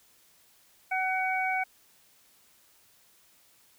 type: harmonic tone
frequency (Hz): 751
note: F#5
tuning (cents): +26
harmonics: 1 / 2 / 3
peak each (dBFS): -29 / -34 / -30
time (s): 0.91-1.64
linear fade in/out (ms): 10
effects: white hiss -62 dBFS RMS until 3.78 s